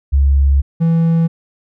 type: tone pair in turn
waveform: sine / triangle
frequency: 69.3 / 165.25 Hz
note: C#2 / E3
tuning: 0 / +5 cents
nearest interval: octave + minor third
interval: 1505 cents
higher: second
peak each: -8 dBFS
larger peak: neither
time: 0.12-0.62 / 0.8-1.28 s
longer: first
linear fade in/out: 20 ms
effects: none